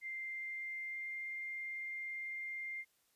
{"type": "tone with pitch glide", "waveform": "sine", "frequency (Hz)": [2093, 2106], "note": ["C7", "C7"], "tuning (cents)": [0, 11], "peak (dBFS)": -40, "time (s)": [0.01, 2.85], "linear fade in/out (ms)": 50, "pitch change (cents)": 11, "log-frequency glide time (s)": [0.24, 1.26], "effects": ["white hiss -75 dBFS RMS until 3.15 s", "resampled to 32000 Hz"]}